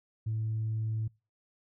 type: tone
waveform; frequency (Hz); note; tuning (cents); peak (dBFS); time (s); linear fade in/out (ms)
sine; 110.1; A2; +2; -28; 0.26-1.08; 10
effects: noise-tail reverb RT60 0.3 s tail -26 dB re dry + tanh soft clip ceiling -26 dBFS